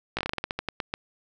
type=slowing click train; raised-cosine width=0.3 ms; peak=-12 dBFS; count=14; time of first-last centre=0.17-0.939 s; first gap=17 ms; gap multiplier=1.19; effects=none